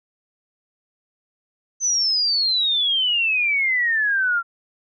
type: exponential sweep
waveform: sine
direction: down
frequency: 6170 to 1361 Hz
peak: -17 dBFS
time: 1.8-4.43 s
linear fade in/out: 50 ms
effects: none